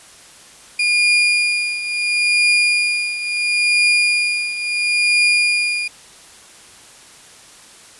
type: tone with tremolo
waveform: 35% pulse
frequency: 2426 Hz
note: D#7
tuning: 44 cents flat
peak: -9 dBFS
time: 0.79-5.88 s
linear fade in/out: 5 ms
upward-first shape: triangle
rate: 0.73 Hz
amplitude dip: 75%
effects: white hiss -43 dBFS RMS until 7.99 s + resampled to 24000 Hz